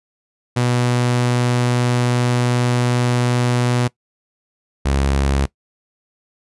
sawtooth tone pair in turn, 122.6 / 68.81 Hz, B2 / C#2, -12 / -12 cents, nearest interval minor seventh, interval 1000 cents, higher first, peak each -11 dBFS, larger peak neither, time 0.56-3.88 / 4.85-5.46 s, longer first, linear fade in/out 10 ms, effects noise-tail reverb RT60 0.1 s tail -20 dB re dry + resampled to 24000 Hz

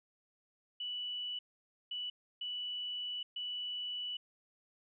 sine tone bursts at uneven times, 2960 Hz, F#7, in tune, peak -37 dBFS, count 4, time 0.8-1.39 / 1.91-2.1 / 2.41-3.23 / 3.36-4.17 s, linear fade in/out 5 ms, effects none

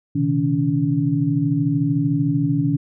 sine tone cluster, 124.3 / 137.4 / 157.8 / 283.6 Hz, B2 / C#3 / D#3 / C#4, +12 / -15 / +25 / +40 cents, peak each -25 / -24 / -21 / -20 dBFS, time 0.15-2.77 s, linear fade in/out 10 ms, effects none

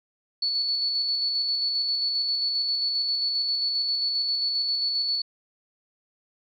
sine tone with tremolo, 4435 Hz, C#8, in tune, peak -22 dBFS, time 0.42-5.22 s, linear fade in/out 5 ms, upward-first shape square, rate 7.5 Hz, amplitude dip 25%, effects none

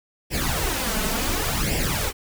pink noise with flanger, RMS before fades -24 dBFS, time 0.3-2.13 s, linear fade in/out 50 ms, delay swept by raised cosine 0.38 to 4.68 ms, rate 0.69 Hz, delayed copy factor +0.75, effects none

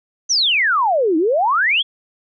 sine exponential two-way sweep, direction down then up, 6272 to 302.6 to 3457 Hz, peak -13 dBFS, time 0.29-1.83 s, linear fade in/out 20 ms, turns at 1.17 s, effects none

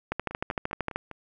two click trains, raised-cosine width 0.5 ms, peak -13 / -24 dBFS, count 12 / 5, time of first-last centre 0.12-0.96 / 0.31-1.113 s, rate 13.1 / 4.98 Hz, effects none

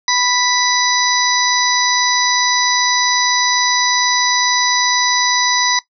harmonic tone, 987.8 Hz, B5, in tune, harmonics 1 / 2 / 4 / 5 / 6, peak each -19 / -19 / -19 / -19 / -19 dBFS, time 0.08-5.79 s, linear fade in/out 2 ms, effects noise-tail reverb RT60 0.1 s tail -17 dB re dry

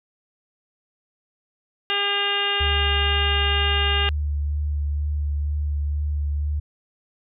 harmonic tone, 403.4 Hz, G4, 50 cents sharp, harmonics 1 / 2 / 3 / 4 / 5 / 6 / 7 / 8 / 9, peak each -31 / -31 / -31 / -28 / -31 / -34 / -23 / -33 / -33 dBFS, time 1.9-4.09 s, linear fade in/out 0 ms
sine tone with vibrato, 73.42 Hz, D2, in tune, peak -21 dBFS, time 2.6-6.6 s, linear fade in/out 10 ms, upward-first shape sine, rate 2.1 Hz, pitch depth 18 cents each way
effects none

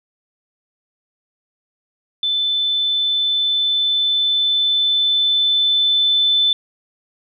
sine tone with level ramp, 3520 Hz, A7, in tune, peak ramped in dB -16 to -12 dBFS, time 2.23-6.53 s, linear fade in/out 2 ms, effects none

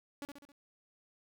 sawtooth tone with echo, 284.7 Hz, C#4, 46 cents sharp, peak -36 dBFS, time 0.22-0.25 s, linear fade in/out 0 ms, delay 67 ms, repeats 4, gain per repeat -5 dB, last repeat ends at 0.518 s, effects 13-bit

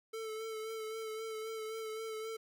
square tone with vibrato, 441 Hz, A4, 4 cents sharp, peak -40 dBFS, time 0.13-2.37 s, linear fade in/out 10 ms, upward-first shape sine, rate 3.8 Hz, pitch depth 27 cents each way, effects none

